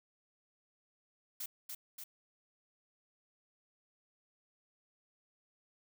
blue noise with echo, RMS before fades -41 dBFS, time 1.4-1.46 s, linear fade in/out 5 ms, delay 290 ms, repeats 2, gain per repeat -3 dB, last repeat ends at 2.04 s, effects none

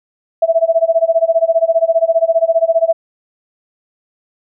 sine tone with tremolo, 659.3 Hz, E5, in tune, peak -6 dBFS, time 0.42-2.93 s, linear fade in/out 5 ms, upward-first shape sine, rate 15 Hz, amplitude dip 95%, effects none

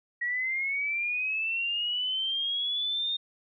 sine linear sweep, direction up, 1906 to 3677 Hz, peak -27 dBFS, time 0.21-3.17 s, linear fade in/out 10 ms, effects none

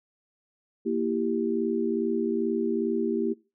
sine chord, E diminished, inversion second, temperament equal, 233.1 / 329.6 / 392 Hz, Bb3 / E4 / G4, 0 / 0 / 0 cents, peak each -28 / -29 / -28 dBFS, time 0.85-3.34 s, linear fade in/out 20 ms, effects noise-tail reverb RT60 0.3 s tail -21 dB re dry

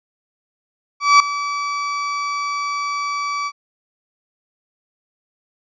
35% pulse tone with ADSR envelope, 1150 Hz, D6, 37 cents flat, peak -4 dBFS, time 1-3.52 s, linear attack 200 ms, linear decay 3 ms, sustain -15 dB, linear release 54 ms, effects resampled to 16000 Hz

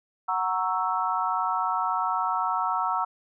sine chord, F# dominant seventh, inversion none, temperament equal, 740 / 932.3 / 1108.7 / 1318.5 Hz, F#5 / A#5 / C#6 / E6, 0 / 0 / 0 / 0 cents, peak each -30 / -28 / -31 / -28 dBFS, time 0.28-3.05 s, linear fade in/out 10 ms, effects none

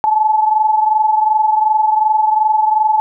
sine tone pair together, 860.3 / 883 Hz, A5 / A5, -39 / +6 cents, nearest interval unison, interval 45 cents, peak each -11 / -17 dBFS, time 0.04-3 s, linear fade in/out 0 ms, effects none

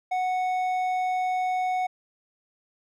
sine tone with hard clipping, 738 Hz, F#5, 5 cents flat, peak -25 dBFS, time 0.11-1.87 s, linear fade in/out 10 ms, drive 6 dB, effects none

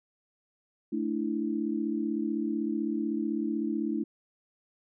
sine chord, A suspended fourth, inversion none, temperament equal, 220 / 293.7 / 329.6 Hz, A3 / D4 / E4, 0 / 0 / 0 cents, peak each -32 dBFS, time 0.92-4.04 s, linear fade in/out 10 ms, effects none

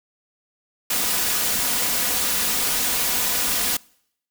white noise with comb filter, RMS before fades -22 dBFS, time 0.9-3.77 s, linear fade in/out 5 ms, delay 4.1 ms, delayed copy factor +0.5, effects noise-tail reverb RT60 0.7 s tail -25 dB re dry

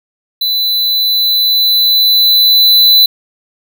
square tone with level ramp, 3999 Hz, B7, 21 cents sharp, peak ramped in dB -12 to -4 dBFS, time 0.41-3.06 s, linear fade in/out 5 ms, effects none

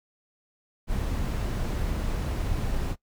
brown noise, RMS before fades -28 dBFS, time 0.87-2.96 s, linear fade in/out 50 ms, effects noise-tail reverb RT60 0.1 s tail -19 dB re dry

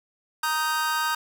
45% pulse chord, Eb major, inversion second, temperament just, 933.4 / 1244.5 / 1555.6 Hz, Bb5 / Eb6 / G6, +2 / 0 / -14 cents, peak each -28 dBFS, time 0.43-1.15 s, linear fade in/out 5 ms, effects none

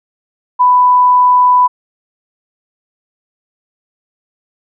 sine tone, 994 Hz, B5, 11 cents sharp, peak -5 dBFS, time 0.59-1.68 s, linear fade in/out 20 ms, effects none

